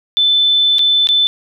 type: tone with dropouts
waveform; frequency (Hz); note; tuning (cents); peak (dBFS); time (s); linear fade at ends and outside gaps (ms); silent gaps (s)
sine; 3520; A7; 0; -9; 0.17-1.27; 0; 0.784-0.792 / 1.071-1.089
effects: none